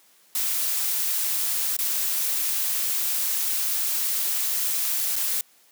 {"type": "noise with dropouts", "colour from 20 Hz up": "blue", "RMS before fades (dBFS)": -25, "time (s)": [0.35, 5.41], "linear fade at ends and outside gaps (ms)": 2, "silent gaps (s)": [[1.767, 1.788], [5.158, 5.162]], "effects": ["white hiss -58 dBFS RMS until 5.71 s", "high-pass 200 Hz 12 dB/octave"]}